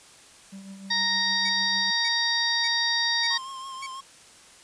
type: tone with tremolo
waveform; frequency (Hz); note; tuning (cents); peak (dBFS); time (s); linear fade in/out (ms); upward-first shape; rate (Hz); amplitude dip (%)
triangle; 194.8; G3; -11; -35; 0.52-1.91; 10; triangle; 6.6; 55
type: harmonic tone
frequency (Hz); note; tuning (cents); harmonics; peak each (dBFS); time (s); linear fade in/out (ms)
932.3; A#5; 0; 1 / 2 / 4 / 5 / 6; -33 / -27 / -27 / -27 / -34; 0.9-3.38; 10
type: tone bursts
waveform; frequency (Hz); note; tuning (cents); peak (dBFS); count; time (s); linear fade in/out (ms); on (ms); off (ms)
sawtooth; 2261; C#7; +34; -31; 5; 1.45-3.865; 5; 43; 550
type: tone with vibrato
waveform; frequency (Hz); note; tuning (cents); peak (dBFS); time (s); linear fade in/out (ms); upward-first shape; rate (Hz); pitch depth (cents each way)
square; 1065; C6; +30; -36; 3.3-4.01; 10; triangle; 6.1; 42
effects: white hiss -51 dBFS RMS until 4.63 s + resampled to 22050 Hz